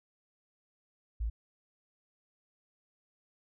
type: tone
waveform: sine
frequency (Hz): 55.2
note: A1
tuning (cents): +6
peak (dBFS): -30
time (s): 1.2-1.3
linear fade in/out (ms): 10
effects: none